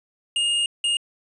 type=tone bursts at uneven times; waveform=square; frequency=2841 Hz; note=F7; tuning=29 cents sharp; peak=-20 dBFS; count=2; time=0.36-0.66 / 0.84-0.97 s; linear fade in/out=2 ms; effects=resampled to 22050 Hz + 9-bit